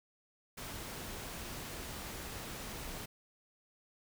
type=noise; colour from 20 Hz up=pink; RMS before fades=-44 dBFS; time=0.57-3.06 s; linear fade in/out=10 ms; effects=none